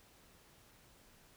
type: silence
effects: pink hiss -64 dBFS RMS until 1.36 s